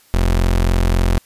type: tone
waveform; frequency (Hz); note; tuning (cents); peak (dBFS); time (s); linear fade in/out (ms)
30% pulse; 43.65; F1; 0; -10; 0.14-1.18; 0
effects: white hiss -52 dBFS RMS until 1.25 s + resampled to 32000 Hz